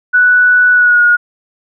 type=tone with pitch glide; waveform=sine; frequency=1480 to 1440.4 Hz; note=F#6 to F#6; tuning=0 to -47 cents; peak=-5 dBFS; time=0.13-1.17 s; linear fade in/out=20 ms; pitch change=-47 cents; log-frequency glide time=0.72-1.03 s; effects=none